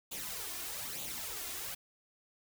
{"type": "noise with flanger", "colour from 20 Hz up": "white", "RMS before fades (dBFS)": -41, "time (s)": [0.11, 1.75], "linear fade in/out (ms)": 10, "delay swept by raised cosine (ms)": [0.28, 2.88], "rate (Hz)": 1.1, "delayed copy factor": 0.65, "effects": []}